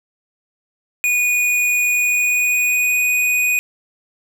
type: tone with pitch glide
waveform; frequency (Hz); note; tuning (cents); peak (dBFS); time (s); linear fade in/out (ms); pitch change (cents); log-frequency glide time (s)
square; 2462 to 2481; D#7 to D#7; -19 to -6; -15; 1.04-3.59; 0; +13; 1.88-3.01
effects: none